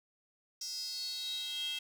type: tone with high-pass filter sweep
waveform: square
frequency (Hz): 293.7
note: D4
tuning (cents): 0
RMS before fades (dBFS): -39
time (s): 0.61-1.79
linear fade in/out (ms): 5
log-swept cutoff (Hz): 5500 to 3000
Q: 9.2
effects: none